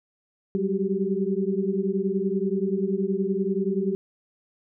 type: tone cluster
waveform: sine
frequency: 188.4 / 198.9 / 378.1 / 397.3 Hz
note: F#3 / G3 / F#4 / G4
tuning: +32 / +25 / +38 / +23 cents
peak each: -28 dBFS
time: 0.55-3.95 s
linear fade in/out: 0 ms
effects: none